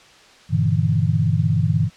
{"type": "chord", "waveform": "sine", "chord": "E half-diminished seventh", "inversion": "first", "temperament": "just", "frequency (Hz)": [98.89, 118.67, 148.33, 164.81], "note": ["G2", "Bb2", "D3", "E3"], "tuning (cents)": [16, 31, 18, 0], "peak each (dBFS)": -21, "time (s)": [0.49, 1.9], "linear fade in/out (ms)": 50, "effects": ["white hiss -48 dBFS RMS until 1.96 s", "low-pass 5000 Hz 12 dB/octave"]}